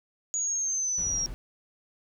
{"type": "linear sweep", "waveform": "sine", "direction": "down", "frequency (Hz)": [6790, 5588], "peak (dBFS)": -26, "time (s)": [0.34, 1.26], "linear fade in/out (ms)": 0}
{"type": "noise", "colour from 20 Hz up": "brown", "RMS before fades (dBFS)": -39, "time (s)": [0.98, 1.34], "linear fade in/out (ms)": 0}
{"effects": []}